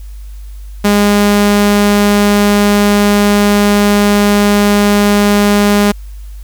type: tone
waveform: sawtooth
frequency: 204.9 Hz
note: G#3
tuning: 23 cents flat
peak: -3 dBFS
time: 0.84-5.92 s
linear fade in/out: 10 ms
effects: added 50 Hz sine -25 dBFS peak until 6.43 s + white hiss -47 dBFS RMS until 6.43 s